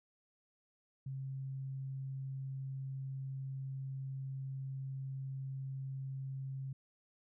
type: tone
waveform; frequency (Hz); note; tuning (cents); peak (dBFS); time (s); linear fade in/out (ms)
sine; 134.3; C3; +46; -39; 1.06-6.73; 5
effects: none